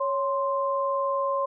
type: tone pair together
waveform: sine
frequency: 554.4 / 1046.5 Hz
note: C#5 / C6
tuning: 0 / 0 cents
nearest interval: major seventh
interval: 1100 cents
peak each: -26 dBFS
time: 0-1.46 s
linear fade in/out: 10 ms
effects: none